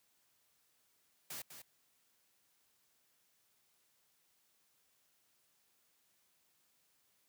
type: noise with echo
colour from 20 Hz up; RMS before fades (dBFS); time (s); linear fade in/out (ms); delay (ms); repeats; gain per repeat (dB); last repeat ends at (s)
white; -45; 1.3-1.42; 5; 200; 1; -8; 1.62
effects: white hiss -75 dBFS RMS until 7.28 s + high-pass 60 Hz 12 dB/octave